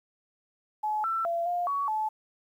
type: tone with pitch steps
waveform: sine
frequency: 853 / 1337 / 680 / 705 / 1124 / 865 Hz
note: G#5 / E6 / F5 / F5 / C#6 / A5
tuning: +46 / +24 / -46 / +16 / +24 / -30 cents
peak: -26 dBFS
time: 0.83-2.09 s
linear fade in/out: 10 ms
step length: 210 ms
effects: 10-bit